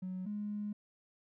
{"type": "tone pair in turn", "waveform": "triangle", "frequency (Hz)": [185, 207.7], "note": ["F#3", "G#3"], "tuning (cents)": [0, 0], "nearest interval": "major second", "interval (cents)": 200, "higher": "second", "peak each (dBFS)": [-34, -32], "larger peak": "second", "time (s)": [[0.02, 0.26], [0.26, 0.73]], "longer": "second", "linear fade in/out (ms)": 10, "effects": ["tanh soft clip ceiling -34 dBFS"]}